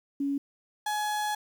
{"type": "tone pair in turn", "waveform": ["sine", "35% pulse"], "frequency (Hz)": [280, 842.5], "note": ["C#4", "G#5"], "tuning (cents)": [18, 25], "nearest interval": "octave + perfect fifth", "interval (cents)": 1907, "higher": "second", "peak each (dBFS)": -26, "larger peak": "neither", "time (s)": [[0.2, 0.38], [0.86, 1.35]], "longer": "second", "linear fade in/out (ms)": 5, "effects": ["10-bit"]}